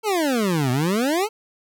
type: exponential two-way sweep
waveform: 25% pulse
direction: down then up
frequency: 455.9 to 121.2 to 455.9 Hz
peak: -15 dBFS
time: 0.03-1.29 s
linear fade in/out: 50 ms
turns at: 0.71 s
effects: none